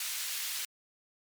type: high-pass noise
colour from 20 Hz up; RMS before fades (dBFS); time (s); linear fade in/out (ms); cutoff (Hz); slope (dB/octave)
pink; -36; 0-0.65; 2; 2600; 12
effects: MP3 96 kbps